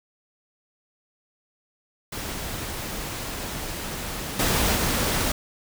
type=noise with level steps; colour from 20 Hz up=pink; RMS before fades=-32 / -22 / -24 dBFS; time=2.12-5.32 s; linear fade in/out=5 ms; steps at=4.39 / 4.75 s; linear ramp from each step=5 ms; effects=none